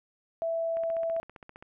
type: tone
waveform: sine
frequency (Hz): 661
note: E5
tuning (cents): +5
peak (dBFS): -27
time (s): 0.42-1.2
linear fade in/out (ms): 0
type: click train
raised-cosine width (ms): 0.5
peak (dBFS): -31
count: 14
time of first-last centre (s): 0.77-1.625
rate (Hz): 15.2
effects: none